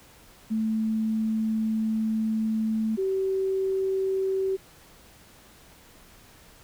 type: tone pair in turn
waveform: sine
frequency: 220 / 383.3 Hz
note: A3 / G4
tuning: 0 / -39 cents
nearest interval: minor seventh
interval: 961 cents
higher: second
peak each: -23 dBFS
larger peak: neither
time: 0.5-2.97 / 2.97-4.57 s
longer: first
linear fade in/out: 20 ms
effects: pink hiss -53 dBFS RMS until 6.63 s